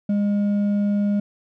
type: tone with hard clipping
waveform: sine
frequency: 204 Hz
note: G#3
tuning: 31 cents flat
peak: -19 dBFS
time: 0.09-1.2 s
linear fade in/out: 5 ms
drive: 4 dB
effects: none